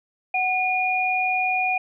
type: tone pair together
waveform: sine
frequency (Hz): 743.4 / 2435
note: F#5 / D#7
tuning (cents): +8 / -38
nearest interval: octave + major sixth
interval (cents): 2054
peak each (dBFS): -23 / -22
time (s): 0.34-1.78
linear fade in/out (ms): 5
effects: none